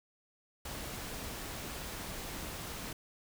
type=noise; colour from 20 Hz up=pink; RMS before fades=-42 dBFS; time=0.65-2.93 s; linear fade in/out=5 ms; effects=none